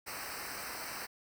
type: noise with comb filter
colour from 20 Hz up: pink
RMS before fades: -42 dBFS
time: 0.06-1.07 s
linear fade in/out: 20 ms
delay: 0.29 ms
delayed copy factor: -0.9
effects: none